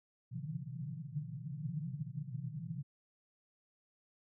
white band-pass noise, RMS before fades -42 dBFS, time 0.31-2.83 s, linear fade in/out 20 ms, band 120 to 170 Hz, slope 96 dB/octave, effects none

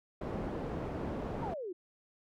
white low-pass noise, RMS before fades -38 dBFS, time 0.21-1.54 s, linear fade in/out 5 ms, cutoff 480 Hz, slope 12 dB/octave
sine exponential sweep, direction down, 977 to 336.6 Hz, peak -37 dBFS, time 1.42-1.73 s, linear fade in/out 10 ms
effects none

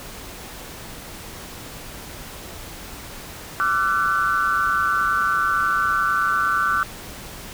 sine tone cluster, 1170 / 1359 / 1499 Hz, D6 / F6 / F#6, -7 / -48 / +22 cents, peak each -22 dBFS, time 3.6-6.83 s, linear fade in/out 0 ms, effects pink hiss -37 dBFS RMS until 7.53 s

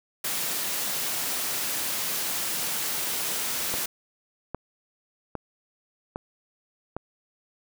white high-pass noise, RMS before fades -29 dBFS, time 0.24-3.86 s, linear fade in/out 5 ms, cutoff 120 Hz, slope 12 dB/octave
click train, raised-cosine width 1 ms, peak -17 dBFS, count 5, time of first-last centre 3.74-6.966 s, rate 1.24 Hz
effects none

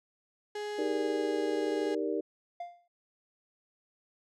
35% pulse tone with pitch glide, 417.1 to 412.8 Hz, G#4 to G#4, +7 to -10 cents, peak -33 dBFS, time 0.55-1.95 s, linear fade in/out 5 ms, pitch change -17 cents, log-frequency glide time 0.81-0.86 s
sine chord, Eb major seventh, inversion none, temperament equal, 311.1 / 392 / 466.2 / 587.3 Hz, Eb4 / G4 / Bb4 / D5, 0 / 0 / 0 / 0 cents, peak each -34 / -34 / -34 / -39 dBFS, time 0.78-2.21 s, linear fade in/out 10 ms
triangle tone with exponential decay, 698.5 Hz, F5, in tune, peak -32 dBFS, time 2.6-2.88 s, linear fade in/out 5 ms, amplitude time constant 60 ms
effects low-pass 7000 Hz 12 dB/octave

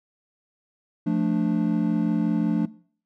triangle chord, D minor, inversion first, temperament equal, 174.61 / 220 / 293.7 Hz, F3 / A3 / D4, 0 / 0 / 0 cents, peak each -23 dBFS, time 1.06-2.66 s, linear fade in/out 10 ms, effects noise-tail reverb RT60 0.5 s tail -20 dB re dry

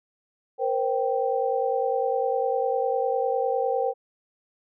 sine tone cluster, 472.1 / 522 / 782 Hz, A#4 / C5 / G5, +22 / -4 / -4 cents, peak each -26 / -26 / -27 dBFS, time 0.58-3.94 s, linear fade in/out 50 ms, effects none

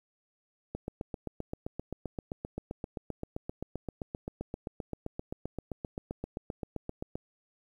click train, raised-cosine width 2 ms, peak -22 dBFS, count 50, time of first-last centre 0.75-7.155 s, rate 7.65 Hz, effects 10-bit

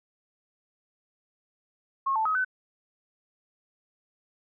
sine tone with pitch steps, 1084 / 880 / 1269 / 1512 Hz, C#6 / A5 / D#6 / F#6, -39 / 0 / +34 / +37 cents, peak -23 dBFS, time 2.06-2.448 s, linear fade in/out 10 ms, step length 97 ms, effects none

